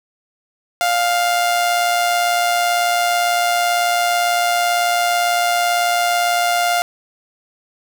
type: tone with amplitude modulation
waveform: sawtooth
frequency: 701 Hz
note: F5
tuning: 6 cents sharp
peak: -9 dBFS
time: 0.81-6.82 s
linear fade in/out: 0 ms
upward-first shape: sine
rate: 118 Hz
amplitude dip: 40%
effects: none